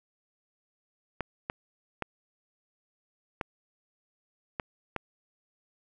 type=clicks; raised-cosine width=0.5 ms; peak=-16 dBFS; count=6; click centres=1.207 / 1.499 / 2.023 / 3.412 / 4.598 / 4.963 s; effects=none